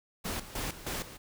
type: noise with tremolo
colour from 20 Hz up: pink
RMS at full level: -35 dBFS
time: 0.24-1.18 s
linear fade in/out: 20 ms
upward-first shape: square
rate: 3.2 Hz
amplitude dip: 75%
effects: none